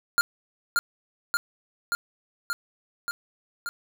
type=tone with echo; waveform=square; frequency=1405 Hz; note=F6; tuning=10 cents sharp; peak=-18 dBFS; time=0.18-0.21 s; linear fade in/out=0 ms; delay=580 ms; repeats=6; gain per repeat=-2 dB; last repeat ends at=3.69 s; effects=none